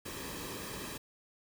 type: noise with comb filter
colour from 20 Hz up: pink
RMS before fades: -42 dBFS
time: 0.05-0.98 s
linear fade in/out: 10 ms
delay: 1.4 ms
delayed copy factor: -0.6
effects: none